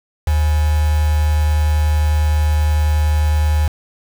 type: tone with quantisation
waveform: sine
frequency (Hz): 75.9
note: D#2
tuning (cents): -42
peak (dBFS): -12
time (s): 0.27-3.68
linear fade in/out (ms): 5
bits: 4
effects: none